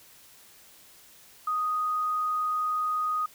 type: tone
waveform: sine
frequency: 1244.5 Hz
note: D#6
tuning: in tune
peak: -25 dBFS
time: 1.47-3.26 s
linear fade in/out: 5 ms
effects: white hiss -54 dBFS RMS until 3.34 s